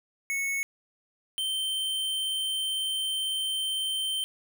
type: tone pair in turn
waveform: square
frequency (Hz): 2205 / 3111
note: C#7 / G7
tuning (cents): -10 / -14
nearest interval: tritone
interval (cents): 596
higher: second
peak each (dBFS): -28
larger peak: neither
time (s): 0.3-0.63 / 1.38-4.24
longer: second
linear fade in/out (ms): 0
effects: none